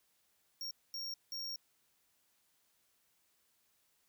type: tone bursts at uneven times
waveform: square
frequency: 5560 Hz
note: F8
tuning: 9 cents flat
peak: -40 dBFS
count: 3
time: 0.61-0.71 / 0.94-1.14 / 1.32-1.56 s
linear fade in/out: 2 ms
effects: white hiss -75 dBFS RMS until 4.08 s